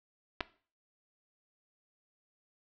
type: clicks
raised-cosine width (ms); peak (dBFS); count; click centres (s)
0.3; -18 / -16; 2; 0.406 / 0.409
effects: noise-tail reverb RT60 0.4 s tail -17 dB re dry + low-pass 5000 Hz 12 dB/octave